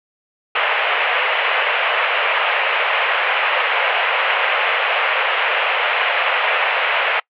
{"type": "band-pass noise", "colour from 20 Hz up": "white", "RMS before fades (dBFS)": -18, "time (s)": [0.55, 7.2], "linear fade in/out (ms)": 5, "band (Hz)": [480, 2900], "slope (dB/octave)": 48, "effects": ["noise-tail reverb RT60 0.1 s tail -25 dB re dry"]}